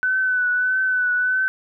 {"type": "tone with vibrato", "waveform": "sine", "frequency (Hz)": 1502, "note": "F#6", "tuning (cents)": 26, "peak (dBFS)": -17, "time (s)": [0.03, 1.48], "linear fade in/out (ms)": 0, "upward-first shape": "triangle", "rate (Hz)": 1.6, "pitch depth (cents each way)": 37, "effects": []}